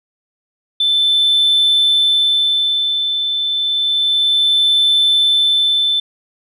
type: tone with tremolo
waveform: sine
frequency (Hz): 3529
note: A7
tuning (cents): +4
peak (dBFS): -8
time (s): 0.8-6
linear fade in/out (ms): 5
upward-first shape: sine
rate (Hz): 0.3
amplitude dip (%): 55
effects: tanh soft clip ceiling -7 dBFS